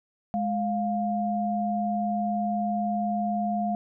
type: tone pair together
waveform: sine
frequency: 209 / 703 Hz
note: G#3 / F5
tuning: +11 / +11 cents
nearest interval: octave + major sixth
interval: 2100 cents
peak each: -27 dBFS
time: 0.34-3.75 s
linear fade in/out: 0 ms
effects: none